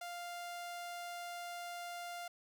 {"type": "tone", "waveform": "sawtooth", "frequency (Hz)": 698.5, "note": "F5", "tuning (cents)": 0, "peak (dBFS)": -39, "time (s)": [0.01, 2.28], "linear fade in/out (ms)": 5, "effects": []}